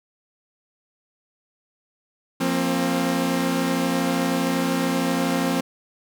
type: chord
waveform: sawtooth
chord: F suspended fourth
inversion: none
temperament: equal with one note detuned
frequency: 174.61 / 233.1 / 265.9 Hz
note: F3 / Bb3 / C4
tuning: 0 / 0 / +28 cents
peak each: -22 / -23 / -19 dBFS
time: 2.4-5.61 s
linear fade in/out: 10 ms
effects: none